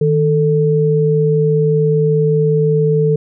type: tone pair together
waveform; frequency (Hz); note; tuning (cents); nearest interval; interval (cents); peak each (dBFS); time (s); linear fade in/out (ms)
sine; 155.56 / 441.6; D#3 / A4; 0 / +6; octave + tritone; 1806; -13; 0.01-3.16; 5
effects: none